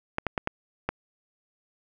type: clicks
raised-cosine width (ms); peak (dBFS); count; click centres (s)
0.5; -11; 5; 0.184 / 0.267 / 0.378 / 0.474 / 0.89
effects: none